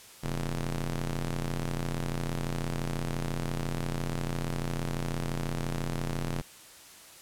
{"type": "ring-modulated tone", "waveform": "sawtooth", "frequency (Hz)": 86, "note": "F2", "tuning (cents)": -26, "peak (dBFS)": -23, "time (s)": [0.23, 6.42], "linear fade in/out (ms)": 10, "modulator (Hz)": 60.2, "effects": ["white hiss -51 dBFS RMS until 7.21 s", "low-pass 12000 Hz 12 dB/octave"]}